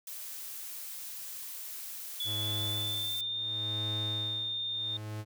blue noise, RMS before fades -42 dBFS, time 0.07-3.21 s, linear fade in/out 2 ms
sine tone with pitch glide, 3429 to 3633 Hz, A7 to A#7, -45 to -45 cents, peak -32 dBFS, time 2.2-4.97 s, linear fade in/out 2 ms, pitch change +100 cents, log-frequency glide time 2.38-3.37 s
45% pulse tone with tremolo, 106.8 Hz, G#2, 49 cents sharp, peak -35 dBFS, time 2.24-5.25 s, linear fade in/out 50 ms, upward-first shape sine, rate 0.73 Hz, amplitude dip 90%
effects none

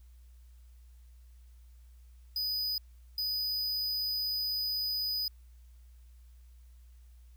square tone bursts at uneven times, 4978 Hz, D#8, in tune, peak -31 dBFS, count 2, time 2.36-2.78 / 3.18-5.28 s, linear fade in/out 2 ms, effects added 60 Hz sine -52 dBFS peak until 7.36 s + white hiss -72 dBFS RMS until 7.36 s

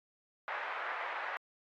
white band-pass noise, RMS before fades -39 dBFS, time 0.48-1.37 s, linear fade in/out 0 ms, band 620 to 1900 Hz, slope 24 dB/octave, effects AAC 64 kbps

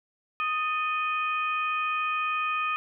harmonic tone with a mistuned harmonic, 622.3 Hz, D#5, in tune, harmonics 2 / 3 / 4 / 5, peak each -27 / -40 / -30 / -43 dBFS, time 0.4-2.76 s, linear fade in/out 0 ms, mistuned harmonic 3, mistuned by -70 cents, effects none

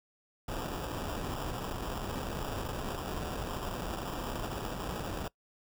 pink noise with sample-and-hold, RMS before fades -37 dBFS, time 0.48-5.28 s, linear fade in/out 5 ms, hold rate 2100 Hz, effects noise-tail reverb RT60 0.1 s tail -22 dB re dry

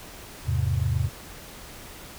sine chord, E augmented, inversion none, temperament equal, 82.41 / 103.83 / 130.81 Hz, E2 / G#2 / B#2, 0 / 0 / 0 cents, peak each -26 dBFS, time 0.45-1.1 s, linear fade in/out 50 ms, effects pink hiss -43 dBFS RMS until 2.18 s

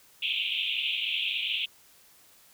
white band-pass noise, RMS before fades -30 dBFS, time 0.22-1.66 s, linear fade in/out 10 ms, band 2400 to 3500 Hz, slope 96 dB/octave, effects white hiss -58 dBFS RMS until 2.53 s

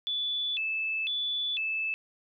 sine tone with vibrato, 3013 Hz, F#7, 31 cents sharp, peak -28 dBFS, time 0.07-1.94 s, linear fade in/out 0 ms, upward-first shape square, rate 1 Hz, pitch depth 240 cents each way, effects none

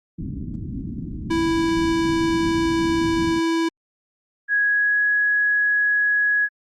white low-pass noise, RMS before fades -30 dBFS, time 0.18-3.4 s, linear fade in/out 10 ms, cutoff 290 Hz, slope 48 dB/octave
square tone, 329.6 Hz, E4, in tune, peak -19 dBFS, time 1.3-3.69 s, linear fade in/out 10 ms
sine tone with pitch glide, 1661.2 to 1673.7 Hz, G#6 to G#6, 0 to +13 cents, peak -16 dBFS, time 4.48-6.49 s, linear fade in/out 50 ms, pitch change +13 cents, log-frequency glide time 4.63-5.03 s
effects low-pass 6000 Hz 12 dB/octave + Opus 48 kbps

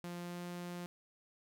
sawtooth tone with pitch glide, 174.61 to 175.82 Hz, F3 to F3, 0 to +12 cents, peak -38 dBFS, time 0.04-0.86 s, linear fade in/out 0 ms, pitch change +12 cents, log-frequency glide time 0.2-0.42 s, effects none

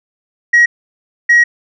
sine tone bursts at uneven times, 1900 Hz, A#6, 33 cents sharp, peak -3 dBFS, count 2, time 0.53-0.66 / 1.29-1.44 s, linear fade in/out 10 ms, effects tanh soft clip ceiling -3 dBFS

